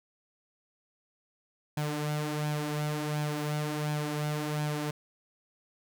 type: tone with flanger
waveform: sawtooth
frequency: 149.9 Hz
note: D3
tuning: 36 cents sharp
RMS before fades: -32 dBFS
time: 1.77-4.91 s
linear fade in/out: 5 ms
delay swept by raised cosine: 1.2 to 5.3 ms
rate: 1.4 Hz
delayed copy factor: +0.55
effects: none